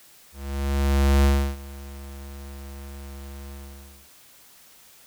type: tone with ADSR envelope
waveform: square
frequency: 69.3 Hz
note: C#2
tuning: in tune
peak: -15 dBFS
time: 0.32-4.1 s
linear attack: 920 ms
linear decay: 320 ms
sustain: -22 dB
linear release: 580 ms
effects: white hiss -52 dBFS RMS until 5.06 s